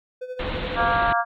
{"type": "tone with tremolo", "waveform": "triangle", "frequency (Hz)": 505, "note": "B4", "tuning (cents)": 39, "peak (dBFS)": -26, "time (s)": [0.21, 0.97], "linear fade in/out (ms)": 10, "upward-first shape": "sine", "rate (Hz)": 12, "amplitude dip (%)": 70}
{"type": "low-pass noise", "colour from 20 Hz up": "pink", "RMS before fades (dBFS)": -29, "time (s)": [0.39, 1.13], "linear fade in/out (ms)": 5, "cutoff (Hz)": 4000, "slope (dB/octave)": 96}
{"type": "harmonic tone", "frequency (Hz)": 233.1, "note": "A#3", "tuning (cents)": 0, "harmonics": [3, 4, 5, 6, 7], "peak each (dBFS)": [-22, -27, -24, -27, -27], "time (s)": [0.75, 1.25], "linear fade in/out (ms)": 50}
{"effects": []}